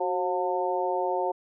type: harmonic tone with a mistuned harmonic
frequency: 179.3 Hz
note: F3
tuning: 46 cents sharp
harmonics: 2 / 3 / 4 / 5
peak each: -30 / -30 / -30 / -30 dBFS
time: 0-1.32 s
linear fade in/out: 10 ms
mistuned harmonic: 2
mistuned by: +57 cents
effects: none